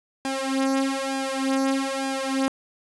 sawtooth tone with flanger, 268.9 Hz, C4, 47 cents sharp, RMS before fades -25 dBFS, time 0.25-2.48 s, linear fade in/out 0 ms, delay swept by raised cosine 1.2 to 3.9 ms, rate 1.1 Hz, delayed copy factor +0.95, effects resampled to 24000 Hz + 7-bit

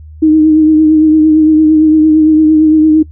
sine tone with vibrato, 311.1 Hz, D#4, in tune, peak -3 dBFS, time 0.22-3.03 s, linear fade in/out 10 ms, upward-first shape triangle, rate 8.8 Hz, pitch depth 36 cents each way, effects noise-tail reverb RT60 0.1 s tail -22 dB re dry + added 77 Hz sine -29 dBFS peak until 3.11 s

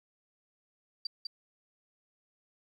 sine tone with echo, 4699 Hz, D8, in tune, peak -31 dBFS, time 1.05-1.07 s, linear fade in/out 5 ms, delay 200 ms, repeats 1, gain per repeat -3 dB, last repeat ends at 1.27 s, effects 11-bit

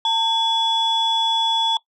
sine tone pair together, 900 / 3401 Hz, A5 / G#7, +39 / +40 cents, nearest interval octave + major seventh, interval 2301 cents, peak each -18 dBFS, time 0.05-1.77 s, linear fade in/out 2 ms, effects noise-tail reverb RT60 0.1 s tail -21 dB re dry + tanh soft clip ceiling -12 dBFS

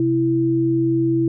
sine tone pair together, 130.6 / 331.1 Hz, C3 / E4, -3 / +8 cents, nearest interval octave + major third, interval 1611 cents, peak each -22 / -16 dBFS, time 0-1.28 s, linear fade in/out 2 ms, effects none

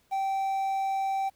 triangle tone with quantisation, 777 Hz, G5, 16 cents flat, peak -24 dBFS, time 0.11-1.3 s, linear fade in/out 20 ms, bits 9, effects pink hiss -67 dBFS RMS until 1.35 s

